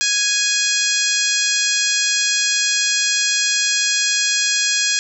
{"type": "harmonic tone with a mistuned harmonic", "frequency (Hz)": 829, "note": "G#5", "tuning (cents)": -3, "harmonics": [2, 3, 4, 5, 6, 7, 8, 9], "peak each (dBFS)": [-24, -24, -24, -24, -24, -24, -24, -24], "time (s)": [0.01, 4.99], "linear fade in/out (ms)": 0, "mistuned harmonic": 5, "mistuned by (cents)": 32, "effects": []}